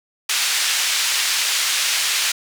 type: band-pass noise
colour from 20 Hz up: pink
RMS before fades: -20 dBFS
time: 0.29-2.32 s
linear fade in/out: 5 ms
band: 2300 to 8600 Hz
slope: 12 dB/octave
effects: none